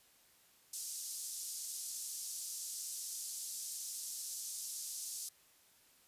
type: band-pass noise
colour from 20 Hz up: pink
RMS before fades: -44 dBFS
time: 0.73-5.29 s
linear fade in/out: 5 ms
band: 5500 to 12000 Hz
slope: 24 dB/octave
effects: white hiss -67 dBFS RMS until 6.07 s + resampled to 32000 Hz